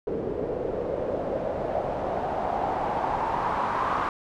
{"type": "noise with low-pass filter sweep", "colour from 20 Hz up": "white", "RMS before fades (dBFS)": -28, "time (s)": [0.07, 4.09], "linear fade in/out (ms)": 2, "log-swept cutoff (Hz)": [430, 1100], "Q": 3.7, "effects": []}